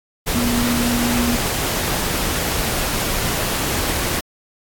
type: tone in noise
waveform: sine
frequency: 240 Hz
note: B3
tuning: 49 cents flat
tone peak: -18 dBFS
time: 0.34-1.37 s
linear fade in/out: 20 ms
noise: pink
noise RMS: -21 dBFS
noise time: 0.26-4.21 s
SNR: 0 dB
effects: AAC 64 kbps